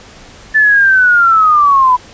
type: linear sweep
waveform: sine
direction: down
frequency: 1760 to 983 Hz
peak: -5 dBFS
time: 0.54-1.97 s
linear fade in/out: 20 ms
effects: pink hiss -37 dBFS RMS until 2.13 s + resampled to 16000 Hz